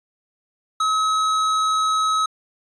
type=tone with hard clipping; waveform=triangle; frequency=1281 Hz; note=E6; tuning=50 cents flat; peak=-19 dBFS; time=0.8-2.26 s; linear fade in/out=5 ms; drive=16 dB; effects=resampled to 24000 Hz